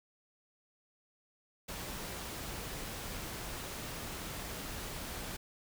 pink noise, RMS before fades -42 dBFS, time 1.68-5.37 s, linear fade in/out 10 ms, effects none

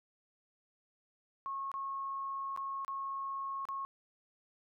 sine tone with dropouts, 1091 Hz, C#6, 28 cents flat, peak -36 dBFS, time 1.46-3.85 s, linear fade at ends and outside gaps 0 ms, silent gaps 1.716-1.74 / 2.563-2.574 / 2.848-2.88 / 3.653-3.687 s, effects none

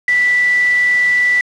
sine tone in noise, 1970 Hz, B6, 5 cents flat, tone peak -10 dBFS, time 0.08-1.41 s, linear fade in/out 2 ms, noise white, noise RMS -28 dBFS, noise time 0.08-1.41 s, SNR +15 dB, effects low-pass 5000 Hz 12 dB/octave

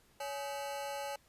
40% pulse ring-modulated tone, 702 Hz, F5, 9 cents sharp, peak -34 dBFS, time 0.2-1.16 s, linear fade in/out 5 ms, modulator 140 Hz, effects pink hiss -67 dBFS RMS until 1.28 s + resampled to 32000 Hz

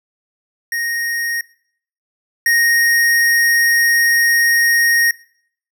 square tone pair in turn, 1864.7 / 1864.7 Hz, A#6 / A#6, 0 / 0 cents, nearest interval unison, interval 0 cents, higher neither, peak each -19 / -12 dBFS, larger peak second, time 0.72-1.41 / 2.46-5.11 s, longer second, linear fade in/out 2 ms, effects noise-tail reverb RT60 0.6 s tail -20 dB re dry

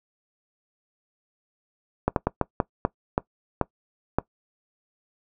slowing click train, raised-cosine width 1 ms, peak -6 dBFS, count 9, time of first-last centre 2.08-4.186 s, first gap 82 ms, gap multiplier 1.32, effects noise-tail reverb RT60 0.1 s tail -21 dB re dry

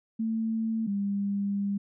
sine tone pair in turn, 223.4 / 200.4 Hz, A3 / G3, +27 / +38 cents, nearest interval major second, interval 189 cents, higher first, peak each -26 dBFS, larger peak neither, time 0.19-0.87 / 0.87-1.78 s, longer second, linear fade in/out 10 ms, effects none

